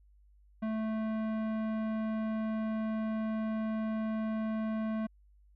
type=tone with tanh clipping; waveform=sine; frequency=219.4 Hz; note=A3; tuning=5 cents flat; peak=-33 dBFS; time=0.62-5.07 s; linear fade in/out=10 ms; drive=16 dB; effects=added 50 Hz sine -59 dBFS peak until 5.55 s